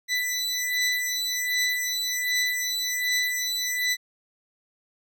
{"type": "beating tone pair", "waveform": "20% pulse", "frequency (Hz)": [1987, 1988.3], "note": ["B6", "B6"], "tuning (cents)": [10, 11], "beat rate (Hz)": 1.3, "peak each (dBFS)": -22, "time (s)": [0.08, 3.97], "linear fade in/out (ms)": 50, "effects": []}